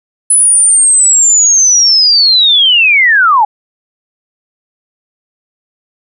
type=linear sweep; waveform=sine; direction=down; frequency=10130 to 804 Hz; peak=-4 dBFS; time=0.3-3.45 s; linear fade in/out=5 ms; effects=none